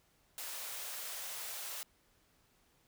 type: high-pass noise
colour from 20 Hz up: white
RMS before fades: -43 dBFS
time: 0.38-1.83 s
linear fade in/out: 0 ms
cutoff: 480 Hz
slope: 24 dB/octave
effects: pink hiss -71 dBFS RMS until 2.87 s